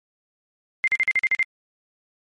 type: tone bursts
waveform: sine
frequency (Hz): 2093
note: C7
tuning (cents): 0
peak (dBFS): -16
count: 8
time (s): 0.84-1.428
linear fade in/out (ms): 0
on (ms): 35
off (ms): 44
effects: MP3 48 kbps

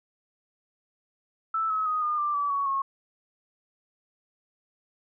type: tone with pitch steps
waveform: sine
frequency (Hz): 1318.5 / 1283.2 / 1248.8 / 1215.4 / 1182.8 / 1151.1 / 1120.3 / 1090.3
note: E6 / E6 / D#6 / D#6 / D6 / D6 / C#6 / C#6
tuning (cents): 0 / -47 / +6 / -41 / +12 / -35 / +18 / -29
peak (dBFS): -24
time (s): 1.54-2.82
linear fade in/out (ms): 5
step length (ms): 160
effects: none

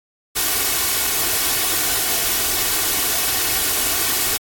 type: noise with comb filter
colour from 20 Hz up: white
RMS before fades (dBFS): -19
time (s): 0.35-4.38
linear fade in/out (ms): 20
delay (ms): 2.7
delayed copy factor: +0.55
effects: AAC 64 kbps

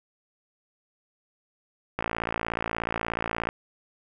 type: click train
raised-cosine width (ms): 0.5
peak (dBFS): -12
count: 86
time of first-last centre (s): 1.99-3.489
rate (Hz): 56.7
effects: none

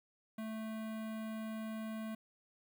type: tone with notch filter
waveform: square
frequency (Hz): 220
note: A3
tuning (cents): 0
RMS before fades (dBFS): -42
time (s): 0.38-2.15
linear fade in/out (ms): 5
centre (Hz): 5600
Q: 0.79
effects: 12-bit

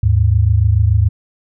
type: tone pair together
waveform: sine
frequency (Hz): 77.78 / 104.76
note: D#2 / G#2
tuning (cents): 0 / +16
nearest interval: perfect fourth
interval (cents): 516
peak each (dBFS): -13 / -11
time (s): 0.03-1.09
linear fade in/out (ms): 5
effects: none

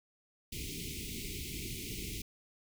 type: band-stop noise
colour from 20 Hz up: pink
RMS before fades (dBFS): -41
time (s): 0.52-2.22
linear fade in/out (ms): 5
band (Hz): 430 to 2100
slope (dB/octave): 96
effects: none

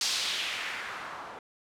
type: noise with low-pass filter sweep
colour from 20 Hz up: blue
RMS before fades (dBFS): -34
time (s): 0.01-1.39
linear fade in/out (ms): 2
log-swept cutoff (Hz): 5200 to 840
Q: 1.8
effects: none

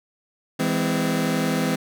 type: chord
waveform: sawtooth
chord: E augmented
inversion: none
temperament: just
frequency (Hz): 164.81 / 206 / 257.5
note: E3 / G#3 / B#3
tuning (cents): 0 / -14 / -28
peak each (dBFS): -21 / -22 / -20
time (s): 0.59-1.76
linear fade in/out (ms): 10
effects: none

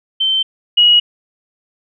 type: tone pair in turn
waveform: sine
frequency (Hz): 3100 / 2903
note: G7 / F#7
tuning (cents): -20 / -34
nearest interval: minor second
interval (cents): 114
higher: first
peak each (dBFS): -12 / -6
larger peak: second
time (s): 0.2-0.43 / 0.77-1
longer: neither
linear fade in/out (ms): 10
effects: none

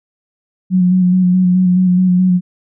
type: tone with vibrato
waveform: sine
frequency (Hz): 182.4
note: F#3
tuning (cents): -24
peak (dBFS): -8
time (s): 0.7-2.41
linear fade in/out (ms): 50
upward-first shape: square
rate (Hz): 4.7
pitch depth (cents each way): 23
effects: none

